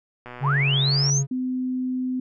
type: click train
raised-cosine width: 0.5 ms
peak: -23 dBFS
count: 104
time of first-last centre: 0.26-1.097 s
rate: 123 Hz
type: tone with vibrato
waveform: triangle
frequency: 138.59 Hz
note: C#3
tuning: in tune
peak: -18 dBFS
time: 0.4-1.27 s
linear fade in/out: 50 ms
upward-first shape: triangle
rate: 1.9 Hz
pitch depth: 21 cents each way
type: linear sweep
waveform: sine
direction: up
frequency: 691 to 6710 Hz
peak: -21 dBFS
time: 0.42-1.23 s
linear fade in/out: 50 ms
type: tone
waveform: sine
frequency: 255 Hz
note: C4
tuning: 44 cents flat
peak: -23 dBFS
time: 1.31-2.2 s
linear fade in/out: 5 ms
effects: none